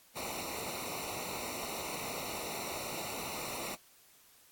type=noise with comb filter; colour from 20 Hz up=pink; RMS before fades=-40 dBFS; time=0.15-3.76 s; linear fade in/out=20 ms; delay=0.61 ms; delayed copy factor=-0.95; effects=white hiss -62 dBFS RMS until 4.51 s + AAC 64 kbps